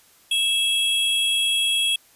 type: tone pair together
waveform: square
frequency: 2637 / 3310 Hz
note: E7 / G#7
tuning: 0 / -6 cents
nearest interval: major third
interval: 394 cents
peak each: -27 / -20 dBFS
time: 0.31-1.96 s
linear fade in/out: 5 ms
effects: white hiss -55 dBFS RMS until 2.15 s + resampled to 32000 Hz